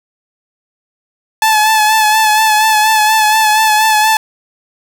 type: tone with vibrato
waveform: sawtooth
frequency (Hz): 865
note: A5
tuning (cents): -30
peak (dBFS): -4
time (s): 1.42-4.17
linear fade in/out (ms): 2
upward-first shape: sine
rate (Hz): 4.2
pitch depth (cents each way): 34
effects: none